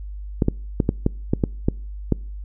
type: clicks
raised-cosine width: 3 ms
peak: -4 dBFS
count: 9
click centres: 0.422 / 0.484 / 0.802 / 0.891 / 1.064 / 1.335 / 1.438 / 1.685 / 2.123 s
effects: noise-tail reverb RT60 0.5 s tail -26 dB re dry + added 50 Hz sine -30 dBFS peak until 2.44 s